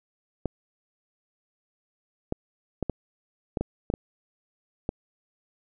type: clicks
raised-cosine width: 2 ms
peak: -13 dBFS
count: 9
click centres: 0.457 / 2.324 / 2.827 / 2.897 / 3.572 / 3.61 / 3.901 / 3.939 / 4.891 s
effects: none